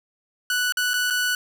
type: tone with dropouts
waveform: sawtooth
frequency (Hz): 1481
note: F#6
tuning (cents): +1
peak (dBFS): -17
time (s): 0.5-1.35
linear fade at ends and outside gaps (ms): 2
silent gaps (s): 0.723-0.771 / 0.935-0.939 / 1.102-1.106
effects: none